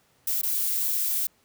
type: noise with dropouts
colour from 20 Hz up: violet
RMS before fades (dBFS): -26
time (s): 0.27-1.27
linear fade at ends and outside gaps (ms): 5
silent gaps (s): 0.415-0.431
effects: pink hiss -64 dBFS RMS until 1.44 s + high-pass 80 Hz 12 dB/octave